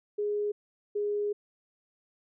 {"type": "tone pair in turn", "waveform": "sine", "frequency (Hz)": [414.9, 413.2], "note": ["G#4", "G#4"], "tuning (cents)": [-2, -9], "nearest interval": "unison", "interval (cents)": 7, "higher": "first", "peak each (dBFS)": -27, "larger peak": "neither", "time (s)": [[0.18, 0.52], [0.95, 1.33]], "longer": "second", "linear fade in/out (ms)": 10, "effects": []}